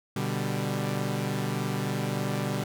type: chord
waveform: sawtooth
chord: G major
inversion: first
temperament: equal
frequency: 123.47 / 146.83 / 196 Hz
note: B2 / D3 / G3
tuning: 0 / 0 / 0 cents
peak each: -28 dBFS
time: 0.16-2.64 s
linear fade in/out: 5 ms
effects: none